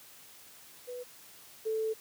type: tone pair in turn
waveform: sine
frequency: 493.9 / 440 Hz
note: B4 / A4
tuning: 0 / 0 cents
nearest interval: major second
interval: 200 cents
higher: first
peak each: -38 / -29 dBFS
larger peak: second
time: 0.87-1.04 / 1.65-1.94 s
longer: second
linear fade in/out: 20 ms
effects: white hiss -54 dBFS RMS until 2 s + high-pass 80 Hz 12 dB/octave